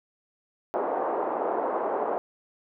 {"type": "band-pass noise", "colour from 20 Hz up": "pink", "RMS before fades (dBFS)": -28, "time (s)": [0.74, 2.18], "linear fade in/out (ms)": 0, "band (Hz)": [380, 1000], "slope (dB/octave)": 24, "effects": []}